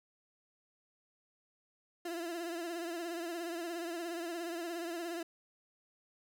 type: tone with vibrato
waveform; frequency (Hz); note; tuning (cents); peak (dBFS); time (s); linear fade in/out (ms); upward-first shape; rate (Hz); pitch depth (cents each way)
30% pulse; 339.8; F4; -47; -35; 2.05-5.23; 5; triangle; 17; 79
effects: none